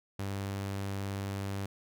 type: tone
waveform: sawtooth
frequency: 98.6 Hz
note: G2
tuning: 11 cents sharp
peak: -30 dBFS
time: 0.19-1.66 s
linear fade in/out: 5 ms
effects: none